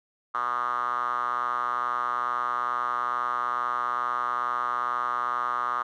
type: tone with band-pass filter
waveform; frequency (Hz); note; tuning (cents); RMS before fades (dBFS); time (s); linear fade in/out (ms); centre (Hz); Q
5% pulse; 122.3; B2; -16; -28; 0.34-5.83; 10; 1200; 7.7
effects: none